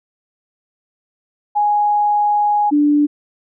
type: tone pair in turn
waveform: sine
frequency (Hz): 830.6 / 293.7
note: G#5 / D4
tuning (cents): 0 / 0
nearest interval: octave + tritone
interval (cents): 1800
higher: first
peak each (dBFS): -12 / -10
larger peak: second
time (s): 1.55-2.71 / 2.71-3.07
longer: first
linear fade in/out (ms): 20
effects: none